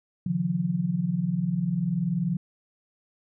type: tone cluster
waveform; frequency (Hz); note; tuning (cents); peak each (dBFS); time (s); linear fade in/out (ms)
sine; 136.5 / 156.7 / 177.1; C#3 / D#3 / F3; -26 / +13 / +24; -32 / -30 / -25; 0.26-2.37; 5
effects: none